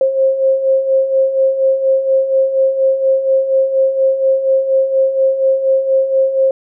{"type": "beating tone pair", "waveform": "sine", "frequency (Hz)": [530, 534.2], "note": ["C5", "C5"], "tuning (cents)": [22, 36], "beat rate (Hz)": 4.2, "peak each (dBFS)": [-18, -11], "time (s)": [0.01, 6.51], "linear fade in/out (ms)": 2, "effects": []}